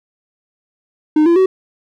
triangle tone with pitch steps, 306.4 / 340 / 377.2 Hz, D#4 / F4 / F#4, -27 / -46 / +33 cents, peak -6 dBFS, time 1.16-1.46 s, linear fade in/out 5 ms, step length 100 ms, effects none

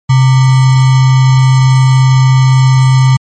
sine tone with sample-and-hold, 130.81 Hz, C3, in tune, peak -3 dBFS, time 0.09-3.17 s, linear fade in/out 10 ms, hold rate 1050 Hz, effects MP3 32 kbps

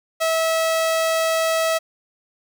sawtooth tone, 649 Hz, E5, 27 cents flat, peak -14 dBFS, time 0.2-1.79 s, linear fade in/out 20 ms, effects none

